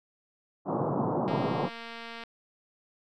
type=band-pass noise; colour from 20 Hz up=pink; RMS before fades=-29 dBFS; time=0.65-1.7 s; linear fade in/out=50 ms; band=120 to 1100 Hz; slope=48 dB/octave
type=click train; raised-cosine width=0.3 ms; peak=-26 dBFS; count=222; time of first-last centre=1.28-2.237 s; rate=231 Hz
effects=none